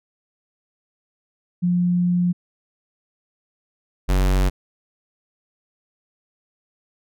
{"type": "tone pair in turn", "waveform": ["sine", "square"], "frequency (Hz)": [177, 46.88], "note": ["F3", "F#1"], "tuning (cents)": [23, 23], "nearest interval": "octave + major seventh", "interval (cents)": 2300, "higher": "first", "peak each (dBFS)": -16, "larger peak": "neither", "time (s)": [[1.62, 2.33], [4.08, 4.5]], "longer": "first", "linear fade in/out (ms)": 20, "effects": []}